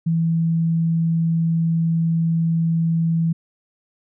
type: tone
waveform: sine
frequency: 164.81 Hz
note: E3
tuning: in tune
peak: -16 dBFS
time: 0.06-3.33 s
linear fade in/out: 10 ms
effects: none